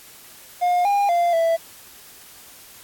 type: tone with pitch steps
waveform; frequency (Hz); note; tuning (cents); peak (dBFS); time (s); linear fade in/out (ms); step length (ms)
triangle; 712 / 808 / 693 / 662; F5 / G#5 / F5 / E5; +33 / -48 / -14 / +7; -14; 0.61-1.57; 20; 240
effects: white hiss -45 dBFS RMS until 2.83 s + AAC 64 kbps